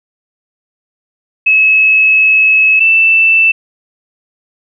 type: tone pair in turn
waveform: sine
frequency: 2582 / 2656 Hz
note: E7 / E7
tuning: -37 / +12 cents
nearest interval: unison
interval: 49 cents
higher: second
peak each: -5 dBFS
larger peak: neither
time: 1.46-2.8 / 2.8-3.52 s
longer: first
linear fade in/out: 10 ms
effects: none